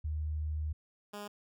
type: tone pair in turn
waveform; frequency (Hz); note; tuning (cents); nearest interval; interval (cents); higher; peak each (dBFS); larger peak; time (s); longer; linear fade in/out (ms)
sine / 10% pulse; 76.7 / 206.1; D#2 / G#3; -24 / -13; octave + perfect fourth; 1711; second; -32 / -33; first; 0.04-0.73 / 1.13-1.28; first; 10
effects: none